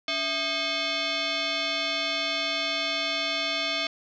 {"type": "tone with frequency modulation", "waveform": "sine", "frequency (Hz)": 660, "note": "E5", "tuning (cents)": 2, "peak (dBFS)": -25, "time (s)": [0.08, 3.87], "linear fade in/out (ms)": 2, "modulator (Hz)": 944, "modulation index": 4.3, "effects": []}